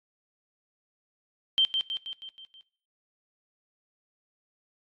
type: tone with echo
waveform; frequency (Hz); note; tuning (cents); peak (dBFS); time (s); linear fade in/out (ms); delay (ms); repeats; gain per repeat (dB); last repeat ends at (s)
sine; 3136; G7; 0; -19; 1.58-1.65; 0; 160; 6; -5; 2.61
effects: noise-tail reverb RT60 0.6 s tail -21 dB re dry + AAC 64 kbps